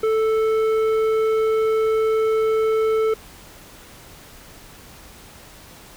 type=tone with tanh clipping; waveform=sine; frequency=440 Hz; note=A4; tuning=in tune; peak=-18 dBFS; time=0.03-3.14 s; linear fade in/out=5 ms; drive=10 dB; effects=pink hiss -44 dBFS RMS until 5.96 s